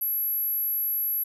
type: tone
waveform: sine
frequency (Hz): 11650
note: F#9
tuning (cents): -28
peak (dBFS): -24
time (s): 0.01-1.24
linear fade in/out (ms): 10
effects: none